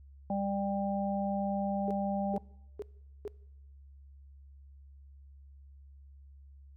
harmonic tone, 198.2 Hz, G3, 19 cents sharp, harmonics 1 / 3 / 4, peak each -32 / -36 / -35 dBFS, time 0.3-2.38 s, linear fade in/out 2 ms
sine tone bursts, 414.3 Hz, G#4, 4 cents flat, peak -35 dBFS, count 4, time 1.88-3.278 s, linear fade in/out 0 ms, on 27 ms, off 430 ms
effects noise-tail reverb RT60 0.9 s tail -23 dB re dry + added 69 Hz sine -51 dBFS peak until 6.76 s

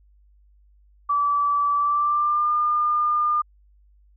sine tone with pitch glide, 1155 to 1207.5 Hz, D6 to D6, -29 to +48 cents, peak -18 dBFS, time 1.09-3.42 s, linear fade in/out 10 ms, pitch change +77 cents, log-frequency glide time 1.75-2.52 s, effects added 50 Hz sine -53 dBFS peak until 4.16 s

